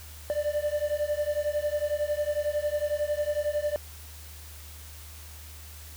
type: beating tone pair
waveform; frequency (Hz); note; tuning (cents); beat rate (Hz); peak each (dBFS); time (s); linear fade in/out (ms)
triangle; 587.3 / 598.3; D5 / D5; 0 / +32; 11; -27; 0.3-3.76; 0
effects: added 76 Hz sine -44 dBFS peak until 5.96 s + white hiss -48 dBFS RMS until 5.96 s